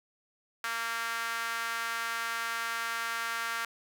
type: tone with high-pass filter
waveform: sawtooth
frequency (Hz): 230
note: A#3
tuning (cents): -23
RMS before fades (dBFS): -34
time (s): 0.64-3.65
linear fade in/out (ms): 2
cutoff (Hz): 1400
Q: 2.6
effects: none